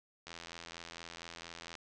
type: click train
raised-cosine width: 0.2 ms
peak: -28 dBFS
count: 126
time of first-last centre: 0.27-1.753 s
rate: 84.3 Hz
effects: resampled to 22050 Hz